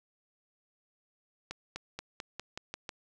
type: accelerating click train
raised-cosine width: 0.2 ms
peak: -21 dBFS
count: 8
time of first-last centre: 1.51-2.892 s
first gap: 250 ms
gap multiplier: 0.92
effects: none